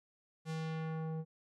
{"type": "tone with low-pass filter sweep", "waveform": "square", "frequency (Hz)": 159.8, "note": "D#3", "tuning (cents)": 47, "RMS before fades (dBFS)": -39, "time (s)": [0.45, 1.25], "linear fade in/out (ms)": 50, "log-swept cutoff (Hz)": [9400, 490], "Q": 0.86, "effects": []}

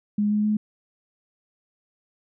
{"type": "tone with pitch steps", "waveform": "sine", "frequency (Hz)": [207.7, 210, 212.3], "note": ["G#3", "G#3", "G#3"], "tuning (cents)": [0, 19, 38], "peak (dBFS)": -19, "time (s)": [0.18, 0.57], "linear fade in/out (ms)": 5, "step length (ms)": 130, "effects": []}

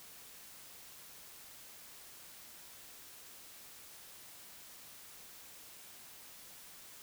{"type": "silence", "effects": ["white hiss -54 dBFS RMS until 7.02 s"]}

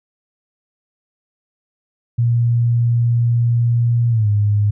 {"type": "tone with pitch glide", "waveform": "sine", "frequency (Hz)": [118.4, 103.67], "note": ["A#2", "G#2"], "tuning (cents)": [27, -3], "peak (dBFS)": -12, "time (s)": [2.18, 4.71], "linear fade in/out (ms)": 10, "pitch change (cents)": -230, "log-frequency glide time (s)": [4.1, 4.28], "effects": []}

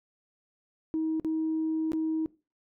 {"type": "tone with dropouts", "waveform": "sine", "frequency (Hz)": 317.8, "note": "D#4", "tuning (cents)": 37, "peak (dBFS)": -25, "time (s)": [0.94, 2.26], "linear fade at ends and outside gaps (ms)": 0, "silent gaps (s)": [[1.198, 1.247], [1.919, 1.933]], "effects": ["noise-tail reverb RT60 0.3 s tail -21 dB re dry", "tanh soft clip ceiling -22 dBFS"]}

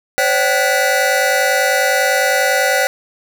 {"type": "tone cluster", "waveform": "square", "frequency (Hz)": [520, 570, 767, 1462, 1983], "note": ["C5", "C#5", "G5", "F#6", "B6"], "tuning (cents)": [-11, 48, -38, -21, 7], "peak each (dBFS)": -20, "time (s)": [0.18, 2.87], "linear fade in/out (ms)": 0, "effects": []}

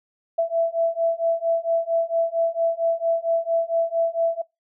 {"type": "beating tone pair", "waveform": "sine", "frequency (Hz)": [663, 667.4], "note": ["E5", "E5"], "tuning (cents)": [10, 21], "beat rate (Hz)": 4.4, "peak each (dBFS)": -22, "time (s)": [0.38, 4.42], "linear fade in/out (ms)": 10, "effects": ["noise-tail reverb RT60 0.2 s tail -24 dB re dry"]}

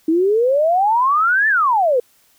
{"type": "exponential two-way sweep", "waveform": "sine", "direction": "up then down", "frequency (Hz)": [311.1, 1792, 469.1], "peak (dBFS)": -12, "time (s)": [0.08, 2], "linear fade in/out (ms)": 5, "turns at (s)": 1.48, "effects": ["white hiss -56 dBFS RMS until 2.38 s"]}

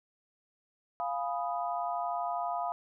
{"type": "chord", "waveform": "sine", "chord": "F half-diminished seventh", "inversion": "none", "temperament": "equal", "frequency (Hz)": [698.5, 830.6, 987.8, 1244.5], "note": ["F5", "Ab5", "Cb6", "Eb6"], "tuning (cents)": [0, 0, 0, 0], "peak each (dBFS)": [-33, -39, -37, -39], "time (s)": [1, 2.72], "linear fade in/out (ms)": 0, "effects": []}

